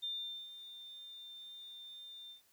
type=tone with ADSR envelope; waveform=sine; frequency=3601 Hz; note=A7; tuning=39 cents sharp; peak=-36 dBFS; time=0.02-2.42 s; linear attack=20 ms; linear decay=440 ms; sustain=-12 dB; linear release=120 ms; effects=white hiss -70 dBFS RMS until 2.52 s